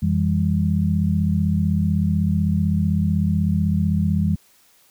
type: tone cluster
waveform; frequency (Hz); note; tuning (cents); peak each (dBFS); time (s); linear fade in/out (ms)
sine; 88.9 / 164 / 199.9; F2 / E3 / G3; +31 / -9 / +34; -21; 0.02-4.36; 10
effects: white hiss -56 dBFS RMS until 4.9 s